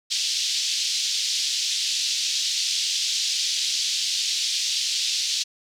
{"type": "band-pass noise", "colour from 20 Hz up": "white", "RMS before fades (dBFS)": -25, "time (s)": [0.1, 5.44], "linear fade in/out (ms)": 20, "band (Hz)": [3200, 5700], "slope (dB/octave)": 24, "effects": []}